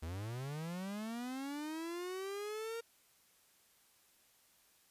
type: linear sweep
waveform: 45% pulse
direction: up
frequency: 76.1 to 466.2 Hz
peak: -40 dBFS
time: 0.02-2.81 s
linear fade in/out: 10 ms
effects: white hiss -69 dBFS RMS until 4.9 s + resampled to 32000 Hz